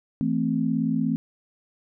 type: chord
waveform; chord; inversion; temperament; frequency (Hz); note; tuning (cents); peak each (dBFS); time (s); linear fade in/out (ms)
sine; A minor; second; equal with one note detuned; 164.81 / 222 / 261.6; E3 / A3 / C4; 0 / +16 / 0; -27 / -25 / -25; 0.21-1.16; 0
effects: none